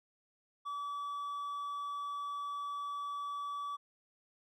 sine tone with hard clipping, 1148 Hz, D6, 40 cents flat, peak -38 dBFS, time 0.65-3.77 s, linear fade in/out 20 ms, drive 3 dB, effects none

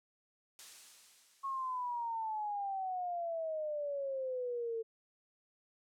blue noise with exponential decay, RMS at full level -45 dBFS, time 0.59-2.53 s, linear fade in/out 0 ms, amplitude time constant 420 ms
sine exponential sweep, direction down, 1099 to 447.1 Hz, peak -35 dBFS, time 1.43-4.83 s, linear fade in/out 20 ms
effects low-pass 8000 Hz 12 dB/octave

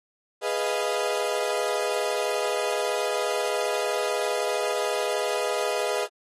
35% pulse chord, F half-diminished seventh, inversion first, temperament equal with one note detuned, 415.3 / 493.9 / 622.3 / 694.4 Hz, Ab4 / Cb5 / Eb5 / F5, 0 / 0 / 0 / -10 cents, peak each -28 / -28 / -28 / -31 dBFS, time 0.41-6.08 s, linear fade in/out 50 ms, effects AAC 32 kbps

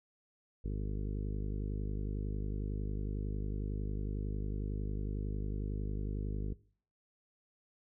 harmonic tone, 51 Hz, G#1, 31 cents flat, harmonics 1 / 2 / 3 / 4 / 5 / 6 / 7 / 8 / 9, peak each -35 / -41 / -45 / -47 / -49 / -51 / -52 / -53 / -54 dBFS, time 0.64-6.54 s, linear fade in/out 10 ms, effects noise-tail reverb RT60 0.5 s tail -21 dB re dry

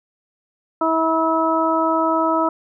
harmonic tone, 323.6 Hz, E4, 32 cents flat, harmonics 1 / 2 / 3 / 4, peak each -21 / -21 / -21 / -21 dBFS, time 0.81-2.49 s, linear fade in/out 5 ms, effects none

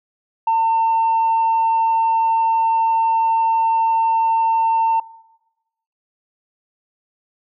sine tone, 903 Hz, A5, 45 cents sharp, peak -12 dBFS, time 0.47-5 s, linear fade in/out 5 ms, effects noise-tail reverb RT60 1.0 s tail -21 dB re dry + tanh soft clip ceiling -11 dBFS

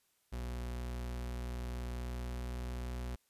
40% pulse tone with pitch glide, 60.8 to 61.4 Hz, B1 to B1, -26 to -9 cents, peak -37 dBFS, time 0.32-3.16 s, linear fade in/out 10 ms, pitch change +17 cents, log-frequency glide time 1.7-2.97 s, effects white hiss -75 dBFS RMS until 3.29 s + resampled to 32000 Hz

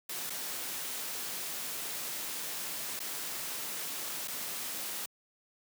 white noise with dropouts, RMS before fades -38 dBFS, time 0.09-5.06 s, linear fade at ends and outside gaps 5 ms, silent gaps 0.298-0.302 / 2.993-3.001 / 4.276-4.28 s, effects high-pass 150 Hz 12 dB/octave

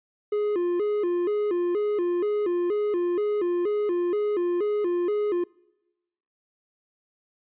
triangle tone with vibrato, 382.7 Hz, G4, 42 cents flat, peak -20 dBFS, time 0.32-5.44 s, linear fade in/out 5 ms, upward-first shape square, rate 2.1 Hz, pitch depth 150 cents each way, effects noise-tail reverb RT60 1.0 s tail -25 dB re dry + resampled to 8000 Hz

